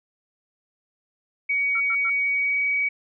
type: tone with pitch glide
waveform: sine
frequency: 2253 to 2266 Hz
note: C#7 to C#7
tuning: +28 to +37 cents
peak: -20 dBFS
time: 1.49-2.89 s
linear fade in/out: 10 ms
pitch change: +9 cents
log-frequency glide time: 2.3-2.63 s
type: tone bursts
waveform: sine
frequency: 1355 Hz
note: E6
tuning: 47 cents sharp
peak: -29 dBFS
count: 3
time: 1.75-2.099 s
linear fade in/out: 5 ms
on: 53 ms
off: 95 ms
effects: none